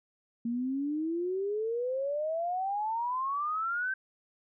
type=exponential sweep; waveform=sine; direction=up; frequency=229.8 to 1568 Hz; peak=-29 dBFS; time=0.45-3.94 s; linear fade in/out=5 ms; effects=none